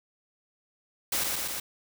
white noise with echo, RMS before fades -28 dBFS, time 1.12-1.24 s, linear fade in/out 5 ms, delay 120 ms, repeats 3, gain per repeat -2 dB, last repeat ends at 1.6 s, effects none

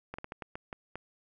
slowing click train, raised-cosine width 0.5 ms, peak -24 dBFS, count 8, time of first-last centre 0.14-0.956 s, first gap 45 ms, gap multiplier 1.31, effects none

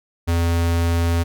square tone, 84.6 Hz, E2, 45 cents sharp, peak -17 dBFS, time 0.27-1.24 s, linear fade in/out 20 ms, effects none

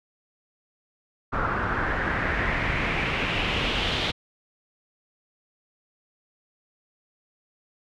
pink noise with low-pass filter sweep, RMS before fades -26 dBFS, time 1.32-4.12 s, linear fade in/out 20 ms, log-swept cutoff 1300 to 3500 Hz, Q 3.2, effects none

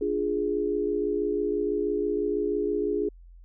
sine chord, D diminished, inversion none, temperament equal, 293.7 / 349.2 / 415.3 Hz, D4 / F4 / Ab4, 0 / 0 / 0 cents, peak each -31 / -30 / -26 dBFS, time 0.01-3.09 s, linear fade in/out 5 ms, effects added 43 Hz sine -46 dBFS peak until 3.44 s

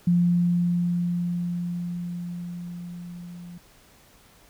sine tone with level ramp, 174.61 Hz, F3, in tune, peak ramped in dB -16 to -38 dBFS, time 0.07-3.58 s, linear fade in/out 5 ms, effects pink hiss -55 dBFS RMS until 4.49 s

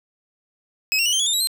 25% pulse tone with pitch steps, 2555 / 2738 / 2935 / 3146 / 3371 / 3613 / 3873 / 4151 Hz, D#7 / F7 / F#7 / G7 / G#7 / A7 / B7 / C8, +45 / -35 / -15 / +6 / +25 / +45 / -35 / -15 cents, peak -14 dBFS, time 0.92-1.472 s, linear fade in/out 0 ms, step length 69 ms, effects none

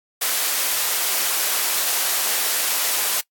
white high-pass noise, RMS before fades -21 dBFS, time 0.21-3.21 s, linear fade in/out 10 ms, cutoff 480 Hz, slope 12 dB/octave, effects noise-tail reverb RT60 0.1 s tail -23 dB re dry + AAC 64 kbps

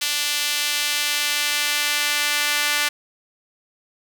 sawtooth tone with high-pass filter sweep, 293.7 Hz, D4, in tune, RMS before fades -22 dBFS, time 0.01-2.89 s, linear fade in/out 10 ms, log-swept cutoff 3100 to 1900 Hz, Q 1.1, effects none

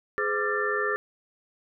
sine tone cluster, 416.3 / 511 / 1183 / 1368 / 1775 Hz, G#4 / C5 / D6 / F6 / A6, +4 / -41 / +12 / -36 / +15 cents, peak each -29 / -34 / -32 / -33 / -28 dBFS, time 0.18-0.96 s, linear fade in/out 0 ms, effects none

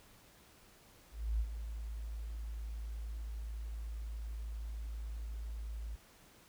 sine tone with ADSR envelope, 55 Hz, A1, in tune, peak -29 dBFS, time 1.11-5.96 s, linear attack 290 ms, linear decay 53 ms, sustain -10 dB, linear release 13 ms, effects pink hiss -62 dBFS RMS until 6.48 s

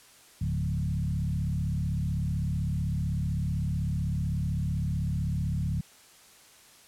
sine tone with frequency modulation, 119.5 Hz, A#2, 43 cents sharp, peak -26 dBFS, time 0.41-5.81 s, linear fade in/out 5 ms, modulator 35.8 Hz, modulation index 1.6, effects white hiss -55 dBFS RMS until 6.87 s + low-pass 11000 Hz 12 dB/octave

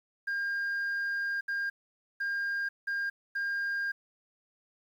sine tone bursts at uneven times, 1608 Hz, G6, 44 cents sharp, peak -27 dBFS, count 5, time 0.27-1.41 / 1.48-1.7 / 2.2-2.69 / 2.87-3.1 / 3.35-3.92 s, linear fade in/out 10 ms, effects tanh soft clip ceiling -28 dBFS + 10-bit

